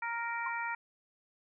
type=harmonic tone; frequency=466.2 Hz; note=A#4; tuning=in tune; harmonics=2 / 3 / 4 / 5; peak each=-37 / -39 / -40 / -41 dBFS; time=0.02-0.75 s; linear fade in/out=5 ms
type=tone with exponential decay; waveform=sine; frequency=1046.5 Hz; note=C6; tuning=in tune; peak=-32 dBFS; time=0.46-0.53 s; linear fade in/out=5 ms; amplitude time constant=15 ms
effects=none